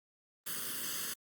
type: noise with comb filter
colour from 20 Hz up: white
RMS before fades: -38 dBFS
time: 0.46-1.14 s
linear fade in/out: 10 ms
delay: 0.63 ms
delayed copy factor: +1
effects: high-pass 150 Hz 12 dB/octave + Opus 32 kbps